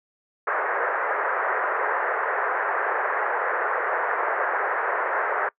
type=band-pass noise; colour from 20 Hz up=white; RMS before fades=-25 dBFS; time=0.47-5.49 s; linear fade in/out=5 ms; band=410 to 1800 Hz; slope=48 dB/octave; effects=noise-tail reverb RT60 0.1 s tail -23 dB re dry